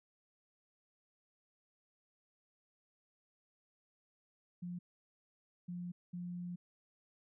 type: tone bursts at uneven times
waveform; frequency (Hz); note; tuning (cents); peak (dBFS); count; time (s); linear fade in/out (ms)
sine; 176.5; F3; +19; -40; 3; 4.62-4.79 / 5.68-5.92 / 6.13-6.56; 10
effects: none